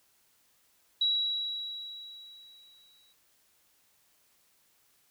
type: tone with exponential decay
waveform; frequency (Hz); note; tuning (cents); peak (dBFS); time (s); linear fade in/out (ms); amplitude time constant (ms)
sine; 3891; B7; -27; -23; 1.01-3.13; 5; 460
effects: white hiss -68 dBFS RMS until 5.1 s